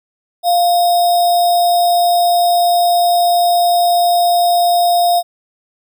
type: tone with sample-and-hold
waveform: sine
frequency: 698.5 Hz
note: F5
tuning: in tune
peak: -9 dBFS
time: 0.43-5.23 s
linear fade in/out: 50 ms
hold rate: 4410 Hz
effects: none